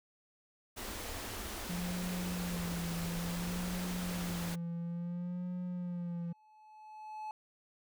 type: band-stop noise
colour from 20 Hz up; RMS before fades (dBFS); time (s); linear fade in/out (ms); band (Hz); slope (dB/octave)
pink; -42; 0.76-4.56; 20; 110 to 190; 96
type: tone with vibrato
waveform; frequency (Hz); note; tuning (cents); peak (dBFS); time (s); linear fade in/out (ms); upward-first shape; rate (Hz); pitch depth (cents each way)
triangle; 174.61; F3; 0; -34; 1.69-6.33; 10; sine; 0.58; 49
type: tone with exponential growth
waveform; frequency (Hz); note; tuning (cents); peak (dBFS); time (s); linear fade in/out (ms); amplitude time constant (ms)
triangle; 860; A5; -40; -36; 5.83-7.31; 1; 320
effects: none